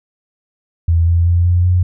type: tone with pitch steps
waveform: sine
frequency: 83.5 / 85.06 / 86.64 / 88.26 / 89.91 Hz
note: E2 / F2 / F2 / F2 / F#2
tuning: +23 / -45 / -13 / +19 / -49 cents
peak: -9 dBFS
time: 0.88-1.83 s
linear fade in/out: 5 ms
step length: 190 ms
effects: none